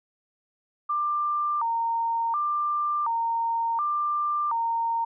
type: tone with vibrato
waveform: sine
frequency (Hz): 1046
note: C6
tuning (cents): -1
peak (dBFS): -23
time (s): 0.89-5.05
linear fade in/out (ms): 10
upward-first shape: square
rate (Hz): 0.69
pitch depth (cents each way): 220
effects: none